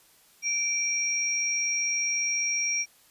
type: tone pair together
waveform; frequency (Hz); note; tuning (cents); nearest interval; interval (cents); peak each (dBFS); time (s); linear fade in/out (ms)
sine; 2343 / 5644; D7 / F8; -5 / +17; octave + minor third; 1522; -28 / -27; 0.42-2.86; 50
effects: white hiss -59 dBFS RMS until 3.1 s + resampled to 32000 Hz